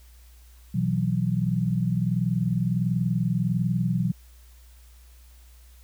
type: chord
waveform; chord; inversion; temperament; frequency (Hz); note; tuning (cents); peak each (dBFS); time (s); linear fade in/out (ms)
sine; B suspended fourth; none; equal; 123.47 / 164.81 / 185; B2 / E3 / F#3; 0 / 0 / 0; -26; 0.74-4.12; 10
effects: added 60 Hz sine -48 dBFS peak until 5.83 s + white hiss -59 dBFS RMS until 5.83 s